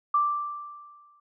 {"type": "tone with exponential decay", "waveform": "sine", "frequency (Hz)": 1174.7, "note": "D6", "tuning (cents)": 0, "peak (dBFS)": -18, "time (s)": [0.14, 1.2], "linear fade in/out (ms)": 5, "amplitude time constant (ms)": 230, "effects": []}